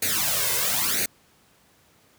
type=noise with flanger; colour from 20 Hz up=white; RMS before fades=-24 dBFS; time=0.02-1.06 s; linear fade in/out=5 ms; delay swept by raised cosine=0.46 to 1.96 ms; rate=1 Hz; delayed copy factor=+0.8; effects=pink hiss -59 dBFS RMS until 2.18 s + high-pass 80 Hz 12 dB/octave